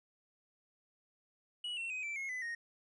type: tone with pitch steps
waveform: triangle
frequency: 2923 / 2712 / 2515 / 2333 / 2165 / 2008 / 1862.8 Hz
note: F#7 / E7 / D#7 / D7 / C#7 / B6 / A#6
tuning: -22 / +49 / +18 / -12 / -41 / +28 / -2 cents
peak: -36 dBFS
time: 1.64-2.55 s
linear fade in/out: 5 ms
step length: 130 ms
effects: resampled to 24000 Hz